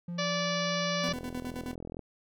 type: tone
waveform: triangle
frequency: 173.6 Hz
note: F3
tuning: 10 cents flat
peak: -32 dBFS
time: 0.08-1.14 s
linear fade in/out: 5 ms
type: harmonic tone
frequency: 581 Hz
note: D5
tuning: 19 cents flat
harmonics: 1 / 2 / 3 / 4 / 5 / 6 / 7 / 8 / 9 / 10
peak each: -33 / -36 / -38 / -39 / -40 / -41 / -41 / -42 / -43 / -43 dBFS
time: 0.18-1.13 s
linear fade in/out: 10 ms
type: tone with tremolo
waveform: 40% pulse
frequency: 250 Hz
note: B3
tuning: 21 cents sharp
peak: -34 dBFS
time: 1.03-1.75 s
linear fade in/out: 10 ms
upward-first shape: square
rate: 9.5 Hz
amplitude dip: 75%
type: click train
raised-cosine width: 2 ms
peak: -27 dBFS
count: 39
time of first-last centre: 1.09-1.993 s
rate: 42.1 Hz
effects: none